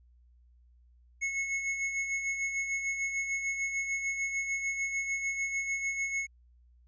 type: tone with tremolo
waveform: square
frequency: 2188 Hz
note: C#7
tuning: 23 cents flat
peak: -29 dBFS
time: 1.21-6.27 s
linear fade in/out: 20 ms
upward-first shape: sine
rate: 6.7 Hz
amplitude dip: 50%
effects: added 60 Hz sine -58 dBFS peak until 6.87 s + resampled to 16000 Hz